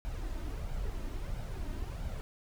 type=noise with flanger; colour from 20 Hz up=brown; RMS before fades=-37 dBFS; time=0.05-2.21 s; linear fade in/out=0 ms; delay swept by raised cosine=1.3 to 3.3 ms; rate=1.5 Hz; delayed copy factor=+0.55; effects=none